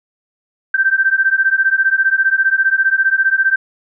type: beating tone pair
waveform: sine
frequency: 1555 / 1570 Hz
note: G6 / G6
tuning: -14 / +2 cents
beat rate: 15 Hz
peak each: -14 dBFS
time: 0.74-3.56 s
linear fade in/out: 5 ms
effects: none